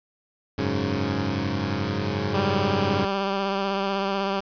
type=chord; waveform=15% pulse; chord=F# suspended second; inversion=none; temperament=equal; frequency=92.5 / 103.83 / 138.59 Hz; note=F#2 / G#2 / C#3; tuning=0 / 0 / 0 cents; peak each=-22 / -21 / -23 dBFS; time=0.58-3.05 s; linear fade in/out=5 ms
type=tone with vibrato; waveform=10% pulse; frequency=196.2 Hz; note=G3; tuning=2 cents sharp; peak=-15 dBFS; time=2.33-4.41 s; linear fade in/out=20 ms; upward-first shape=sine; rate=16 Hz; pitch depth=25 cents each way
effects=resampled to 11025 Hz + 7-bit